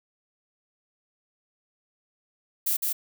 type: noise with echo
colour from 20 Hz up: violet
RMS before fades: -25 dBFS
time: 2.66-2.77 s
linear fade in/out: 10 ms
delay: 160 ms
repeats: 1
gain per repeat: -2 dB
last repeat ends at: 2.93 s
effects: none